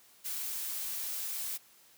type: noise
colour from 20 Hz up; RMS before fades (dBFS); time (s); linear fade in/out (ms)
blue; -37; 0.24-1.58; 20
effects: white hiss -61 dBFS RMS until 1.97 s + high-pass 100 Hz 12 dB/octave